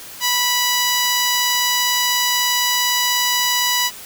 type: tone with notch filter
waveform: 5% pulse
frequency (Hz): 983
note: B5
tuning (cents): -8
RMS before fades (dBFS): -18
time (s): 0.2-3.91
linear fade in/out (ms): 50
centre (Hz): 9300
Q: 1.4
effects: white hiss -36 dBFS RMS until 4.05 s